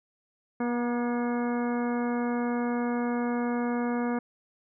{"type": "harmonic tone with a mistuned harmonic", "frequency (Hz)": 240.8, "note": "B3", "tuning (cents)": -44, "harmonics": [1, 2, 3, 4, 5, 6, 7, 9], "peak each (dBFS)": [-27, -33, -37, -39, -41, -43, -44, -46], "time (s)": [0.6, 4.19], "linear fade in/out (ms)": 5, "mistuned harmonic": 4, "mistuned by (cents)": -19, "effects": []}